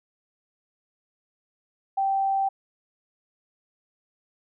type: tone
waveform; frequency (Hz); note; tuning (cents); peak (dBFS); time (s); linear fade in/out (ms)
sine; 780; G5; -9; -21; 1.97-2.49; 10
effects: none